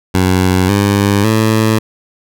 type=tone with pitch steps; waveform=15% pulse; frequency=92.5 / 100.87 / 110 Hz; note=F#2 / G2 / A2; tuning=0 / +50 / 0 cents; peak=-3 dBFS; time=0.14-1.79 s; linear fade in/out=10 ms; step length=550 ms; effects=none